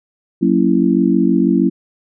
sine chord, F# dominant seventh, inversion none, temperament just, 185 / 231.2 / 277.5 / 333 Hz, F#3 / A#3 / C#4 / E4, 0 / -14 / +2 / +18 cents, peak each -16 dBFS, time 0.41-1.7 s, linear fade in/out 20 ms, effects none

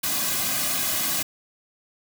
white noise with comb filter, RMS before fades -25 dBFS, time 0.03-1.23 s, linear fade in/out 10 ms, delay 2.2 ms, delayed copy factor -0.9, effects none

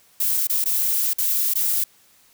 violet noise with dropouts, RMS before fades -21 dBFS, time 0.2-1.84 s, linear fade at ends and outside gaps 5 ms, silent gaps 0.472-0.496 / 0.642-0.657 / 1.134-1.183 / 1.538-1.554 s, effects white hiss -56 dBFS RMS until 2.33 s

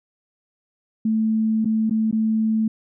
sine tone with dropouts, 220 Hz, A3, in tune, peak -17 dBFS, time 1.05-2.68 s, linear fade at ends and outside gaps 5 ms, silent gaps 1.647-1.655 / 1.897-1.908 / 2.112-2.126 s, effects none

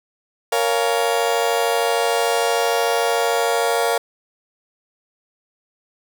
35% pulse chord, Bb minor seventh, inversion none, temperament just, 466.2 / 559.4 / 699.2 / 839.1 Hz, Bb4 / Db5 / F5 / Ab5, 0 / +16 / +2 / +18 cents, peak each -19 / -22 / -20 / -25 dBFS, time 0.52-3.98 s, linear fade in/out 5 ms, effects none

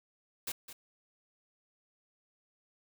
white noise with echo, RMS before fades -37 dBFS, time 0.47-0.52 s, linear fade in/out 5 ms, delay 210 ms, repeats 1, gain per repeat -11 dB, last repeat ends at 0.73 s, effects none

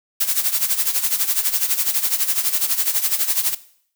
blue noise with tremolo, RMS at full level -17 dBFS, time 0.2-3.55 s, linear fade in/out 10 ms, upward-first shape sine, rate 12 Hz, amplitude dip 75%, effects noise-tail reverb RT60 0.6 s tail -17 dB re dry

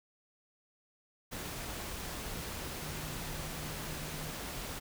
sine tone in noise, 153.1 Hz, D#3, 28 cents flat, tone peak -45 dBFS, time 2.81-4.33 s, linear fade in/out 20 ms, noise pink, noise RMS -41 dBFS, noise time 1.31-4.8 s, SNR -7 dB, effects none

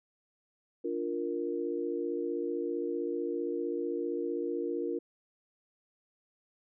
sine chord, Bb major, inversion first, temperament equal, 293.7 / 349.2 / 466.2 Hz, D4 / F4 / Bb4, 0 / 0 / 0 cents, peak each -37 / -34 / -35 dBFS, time 0.84-4.99 s, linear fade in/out 10 ms, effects none

